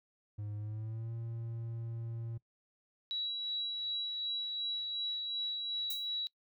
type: tone with pitch glide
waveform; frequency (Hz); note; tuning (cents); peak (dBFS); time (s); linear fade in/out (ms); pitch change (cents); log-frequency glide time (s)
triangle; 104.4 to 115.17; G#2 to A#2; +10 to -20; -36; 0.38-2.38; 10; +170; 0.56-1.12
type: tone with tremolo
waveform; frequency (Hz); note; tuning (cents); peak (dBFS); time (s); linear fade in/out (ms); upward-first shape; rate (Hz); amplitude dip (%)
sine; 3901; B7; -22; -33; 3.11-6.27; 0; sine; 2.7; 30
type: noise with exponential decay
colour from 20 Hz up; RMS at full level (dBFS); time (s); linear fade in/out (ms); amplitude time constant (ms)
violet; -37; 5.9-6.1; 5; 43
effects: noise-tail reverb RT60 0.1 s tail -22 dB re dry